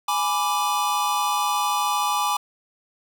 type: chord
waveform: square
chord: G# diminished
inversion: none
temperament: equal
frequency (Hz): 830.6 / 987.8 / 1174.7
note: G#5 / B5 / D6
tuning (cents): 0 / 0 / 0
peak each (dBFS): -26 / -27 / -25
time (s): 0.08-2.37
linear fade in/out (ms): 5
effects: none